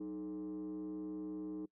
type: tone with frequency modulation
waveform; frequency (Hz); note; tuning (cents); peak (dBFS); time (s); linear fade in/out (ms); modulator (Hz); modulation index
sine; 309.7; D#4; -8; -38; 0-1.66; 10; 121; 0.61
effects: noise-tail reverb RT60 0.1 s tail -25 dB re dry + tanh soft clip ceiling -38 dBFS